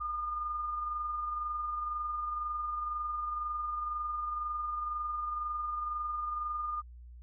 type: tone with amplitude modulation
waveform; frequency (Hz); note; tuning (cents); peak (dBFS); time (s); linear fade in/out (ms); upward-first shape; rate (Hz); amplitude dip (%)
sine; 1214; D#6; -43; -31; 0-6.82; 20; sine; 22; 35
effects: added 60 Hz sine -47 dBFS peak until 7.22 s